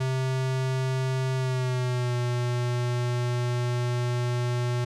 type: tone with pitch glide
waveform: square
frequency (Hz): 130.81 to 122.05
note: C3 to B2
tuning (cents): 0 to -20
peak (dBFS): -25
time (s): 0-4.85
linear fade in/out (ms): 10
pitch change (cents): -120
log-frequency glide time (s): 1.36-2.15
effects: low-pass 8000 Hz 12 dB/octave